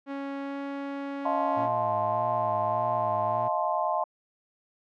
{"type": "tone with pitch glide", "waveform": "sawtooth", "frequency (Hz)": [277.2, 279], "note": ["C#4", "C#4"], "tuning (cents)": [0, 11], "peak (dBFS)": -28, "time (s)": [0.06, 1.69], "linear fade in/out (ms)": 50, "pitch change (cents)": 11, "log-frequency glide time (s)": [0.41, 0.58]}
{"type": "chord", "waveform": "sine", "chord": "F dominant seventh", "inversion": "third", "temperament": "just", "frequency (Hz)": [628.6, 698.5, 873.1, 1047.7], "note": ["Eb5", "F5", "A5", "C6"], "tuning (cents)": [18, 0, -14, 2], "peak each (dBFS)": -30, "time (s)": [1.25, 4.04], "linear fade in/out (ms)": 5}
{"type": "tone with vibrato", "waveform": "sawtooth", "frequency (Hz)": 111.8, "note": "A2", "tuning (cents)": 28, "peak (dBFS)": -33, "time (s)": [1.56, 3.49], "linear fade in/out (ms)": 20, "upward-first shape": "sine", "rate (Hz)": 1.7, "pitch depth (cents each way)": 85}
{"effects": ["low-pass 2000 Hz 12 dB/octave"]}